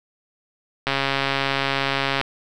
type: click train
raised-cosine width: 0.3 ms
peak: -5 dBFS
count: 185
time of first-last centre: 0.87-2.213 s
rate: 137 Hz
effects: none